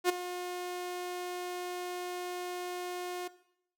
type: tone with ADSR envelope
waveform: sawtooth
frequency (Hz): 358.3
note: F4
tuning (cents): +44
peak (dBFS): -18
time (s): 0.04-3.28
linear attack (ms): 53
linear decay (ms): 12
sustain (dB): -14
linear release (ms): 8
effects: noise-tail reverb RT60 0.7 s tail -17 dB re dry